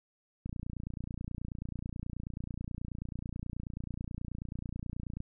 click train, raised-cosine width 5 ms, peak -26 dBFS, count 140, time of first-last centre 0.46-5.204 s, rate 29.3 Hz, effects none

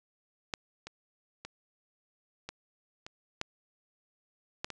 clicks, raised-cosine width 0.2 ms, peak -15 / -25 / -24 / -22 / -26 / -15 / -16 / -22 dBFS, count 8, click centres 0.538 / 0.87 / 1.45 / 2.49 / 3.065 / 3.414 / 4.645 / 4.703 s, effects resampled to 22050 Hz

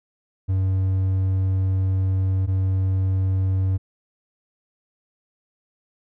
triangle tone pair in turn, 94.8 / 94.8 Hz, F#2 / F#2, +43 / +43 cents, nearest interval unison, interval 0 cents, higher neither, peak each -16 dBFS, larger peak neither, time 0.48-2.47 / 2.47-3.78 s, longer first, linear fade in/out 20 ms, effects none

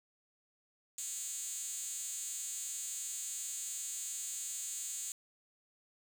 5% pulse tone with high-pass filter, 277.2 Hz, C#4, in tune, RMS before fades -41 dBFS, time 0.98-5.12 s, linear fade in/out 2 ms, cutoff 6700 Hz, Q 4.2, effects none

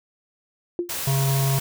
sine tone with exponential decay, 349.2 Hz, F4, in tune, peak -18 dBFS, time 0.79-0.95 s, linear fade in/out 1 ms, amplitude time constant 33 ms
white noise, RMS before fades -29 dBFS, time 0.89-1.6 s, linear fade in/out 5 ms
harmonic tone, 136.2 Hz, C#3, 30 cents flat, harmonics 1 / 3 / 5 / 7 / 8, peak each -19 / -34 / -33 / -36 / -40 dBFS, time 1.07-1.59 s, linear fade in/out 5 ms
effects none

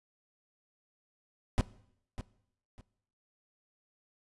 brown noise with echo, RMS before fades -25 dBFS, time 1.58-1.61 s, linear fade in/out 0 ms, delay 600 ms, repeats 2, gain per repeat -13 dB, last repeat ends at 2.81 s, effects noise-tail reverb RT60 0.7 s tail -19 dB re dry + resampled to 24000 Hz

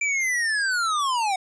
square linear sweep, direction down, 2356 to 736 Hz, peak -22 dBFS, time 0.01-1.36 s, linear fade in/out 5 ms, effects resampled to 22050 Hz

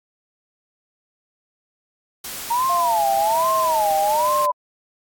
white noise, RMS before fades -31 dBFS, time 2.24-4.46 s, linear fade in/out 5 ms
sine tone with vibrato, 914 Hz, A#5, 34 cents flat, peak -17 dBFS, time 2.5-4.52 s, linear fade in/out 10 ms, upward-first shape sine, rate 1.2 Hz, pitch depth 260 cents each way
sine linear sweep, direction down, 698 to 587.3 Hz, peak -22 dBFS, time 2.69-4.51 s, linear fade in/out 10 ms
effects AAC 64 kbps

